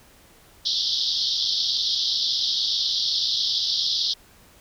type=band-pass noise; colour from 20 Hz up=pink; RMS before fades=-24 dBFS; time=0.65-4.14 s; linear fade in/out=10 ms; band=3300 to 5400 Hz; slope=96 dB/octave; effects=pink hiss -53 dBFS RMS until 4.6 s